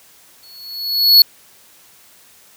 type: tone with exponential growth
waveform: square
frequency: 4383 Hz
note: C#8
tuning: 20 cents flat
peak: -3 dBFS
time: 0.43-1.22 s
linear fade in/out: 2 ms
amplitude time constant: 170 ms
effects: white hiss -48 dBFS RMS until 2.56 s + high-pass 60 Hz 12 dB/octave